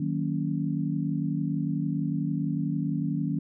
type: chord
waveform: sine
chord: D# minor seventh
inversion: none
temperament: just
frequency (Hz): 155.56 / 186.68 / 233.3 / 280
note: D#3 / F#3 / A#3 / C#4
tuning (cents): 0 / +16 / +2 / +18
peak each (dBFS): -29 / -32 / -33 / -31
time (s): 0-3.39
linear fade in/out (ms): 5
effects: none